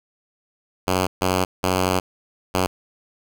5% pulse tone bursts at uneven times, 92.5 Hz, F#2, in tune, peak -7 dBFS, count 4, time 0.87-1.07 / 1.21-1.45 / 1.63-2 / 2.54-2.67 s, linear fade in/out 10 ms, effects none

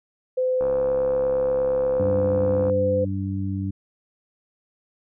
sine tone, 511 Hz, C5, 41 cents flat, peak -19 dBFS, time 0.37-3.05 s, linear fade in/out 10 ms
click train, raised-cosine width 1 ms, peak -19 dBFS, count 144, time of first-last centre 0.61-2.698 s, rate 68.5 Hz
harmonic tone, 96.9 Hz, G2, 20 cents flat, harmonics 1 / 2 / 3, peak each -26 / -29 / -31 dBFS, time 1.99-3.71 s, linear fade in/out 10 ms
effects none

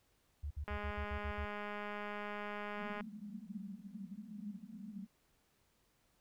sine tone bursts, 73.1 Hz, D2, 7 cents flat, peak -38 dBFS, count 8, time 0.43-1.453 s, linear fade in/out 10 ms, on 78 ms, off 57 ms
click train, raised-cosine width 0.5 ms, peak -29 dBFS, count 483, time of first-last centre 0.68-3.009 s, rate 207 Hz
white band-pass noise, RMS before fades -48 dBFS, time 2.76-5.07 s, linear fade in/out 50 ms, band 190 to 220 Hz, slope 96 dB/octave
effects pink hiss -75 dBFS RMS until 6.2 s

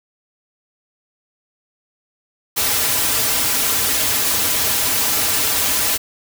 white noise with comb filter, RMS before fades -18 dBFS, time 2.56-5.98 s, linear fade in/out 20 ms, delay 5.5 ms, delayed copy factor -0.75, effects none

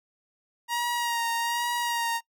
sawtooth tone with vibrato, 943 Hz, A#5, 20 cents sharp, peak -22 dBFS, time 0.68-2.21 s, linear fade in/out 50 ms, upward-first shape sine, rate 1.2 Hz, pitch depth 28 cents each way, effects noise-tail reverb RT60 0.1 s tail -23 dB re dry

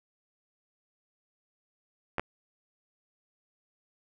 clicks, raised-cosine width 0.5 ms, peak -15 dBFS, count 2, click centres 2.183 / 2.196 s, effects none

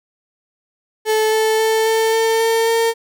35% pulse tone with pitch steps, 435.2 / 438.7 / 442.3 / 445.9 / 449.5 / 453.2 / 456.8 Hz, A4 / A4 / A4 / A4 / A4 / A#4 / A#4, -19 / -5 / +9 / +23 / +37 / -49 / -35 cents, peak -12 dBFS, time 1.05-2.94 s, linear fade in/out 50 ms, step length 270 ms, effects none

